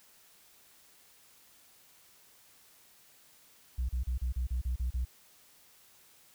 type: tone bursts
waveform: sine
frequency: 62.1 Hz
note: B1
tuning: 10 cents sharp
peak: -27 dBFS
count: 9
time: 3.78-5.05 s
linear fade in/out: 10 ms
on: 110 ms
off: 35 ms
effects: tanh soft clip ceiling -27 dBFS + white hiss -61 dBFS RMS until 6.34 s